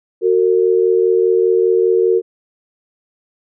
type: tone pair together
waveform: sine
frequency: 370 / 455 Hz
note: F#4 / A#4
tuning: 0 / -42 cents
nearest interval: major third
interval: 358 cents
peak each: -13 dBFS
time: 0.21-2.22 s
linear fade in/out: 50 ms
effects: none